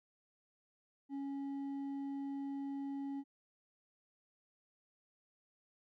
sine tone with hard clipping, 277.2 Hz, C#4, in tune, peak -40 dBFS, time 1.09-3.24 s, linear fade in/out 50 ms, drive 4 dB, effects none

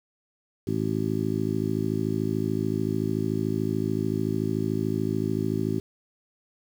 harmonic tone, 53.6 Hz, A1, 45 cents flat, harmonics 2 / 3 / 4 / 5 / 6 / 7, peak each -31 / -31 / -31 / -31 / -31 / -31 dBFS, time 0.67-5.8 s, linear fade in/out 5 ms, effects 8-bit

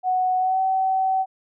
sine tone with pitch glide, 740 to 761.2 Hz, F#5 to F#5, 0 to +49 cents, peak -18 dBFS, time 0.03-1.26 s, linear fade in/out 50 ms, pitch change +49 cents, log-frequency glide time 0.38-0.6 s, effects none

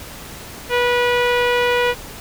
sawtooth tone with low-pass filter, 487.4 Hz, B4, 23 cents flat, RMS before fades -17 dBFS, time 0.69-1.95 s, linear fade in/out 50 ms, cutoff 2700 Hz, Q 1.9, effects pink hiss -35 dBFS RMS until 2.2 s

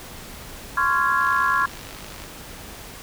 sine chord, Db major seventh, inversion third, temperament just, 1039.4 / 1108.7 / 1385.9 / 1663.1 Hz, C6 / Db6 / F6 / Ab6, -12 / 0 / -14 / +2 cents, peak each -23 dBFS, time 0.77-1.66 s, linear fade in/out 5 ms
click train, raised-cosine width 0.2 ms, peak -22 dBFS, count 54, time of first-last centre 1.21-2.239 s, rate 51.5 Hz
effects pink hiss -39 dBFS RMS until 3.02 s

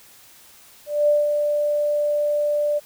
sine tone with ADSR envelope, 590 Hz, D5, 8 cents sharp, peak -13 dBFS, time 0.86-2.8 s, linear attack 220 ms, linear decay 180 ms, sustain -5 dB, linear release 25 ms, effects white hiss -49 dBFS RMS until 2.85 s

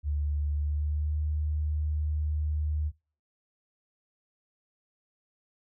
sine tone with pitch glide, 73.42 to 75.83 Hz, D2 to D#2, 0 to -44 cents, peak -26 dBFS, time 0.03-2.92 s, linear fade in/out 50 ms, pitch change +56 cents, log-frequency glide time 0.55-1.18 s, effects noise-tail reverb RT60 0.4 s tail -26 dB re dry

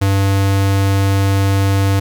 square tone, 98 Hz, G2, in tune, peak -12 dBFS, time 0.01-2 s, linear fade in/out 10 ms, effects 9-bit

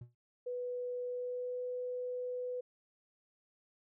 triangle tone with exponential decay, 120.4 Hz, B2, 44 cents flat, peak -40 dBFS, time 0.01-0.15 s, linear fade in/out 5 ms, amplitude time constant 30 ms
sine tone with pitch glide, 493.6 to 497.6 Hz, B4 to B4, -1 to +13 cents, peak -36 dBFS, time 0.46-2.61 s, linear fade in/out 10 ms, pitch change +14 cents, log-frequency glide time 1.05-1.62 s
effects none

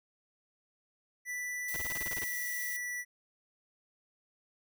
square tone with pitch glide, 1975.5 to 1959.6 Hz, B6 to B6, 0 to -14 cents, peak -36 dBFS, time 1.25-3.05 s, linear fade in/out 50 ms, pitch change -14 cents, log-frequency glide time 1.91-2.39 s
violet noise, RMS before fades -41 dBFS, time 1.68-2.77 s, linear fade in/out 5 ms
pink noise bursts, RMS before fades -42 dBFS, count 10, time 1.74-2.241 s, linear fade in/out 0 ms, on 24 ms, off 29 ms
effects none

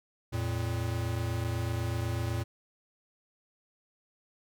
square tone pair together, 85.9 / 113.94 Hz, F2 / A#2, -28 / -39 cents, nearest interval perfect fourth, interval 489 cents, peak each -35 / -32 dBFS, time 0.32-2.44 s, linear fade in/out 20 ms, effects none

